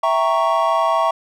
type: chord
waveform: triangle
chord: E diminished seventh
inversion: none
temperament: equal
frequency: 659.3 / 784 / 932.3 / 1108.7 Hz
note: E5 / G5 / Bb5 / Db6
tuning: 0 / 0 / 0 / 0 cents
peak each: -17 / -22 / -19 / -17 dBFS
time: 0.03-1.11 s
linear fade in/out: 5 ms
effects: none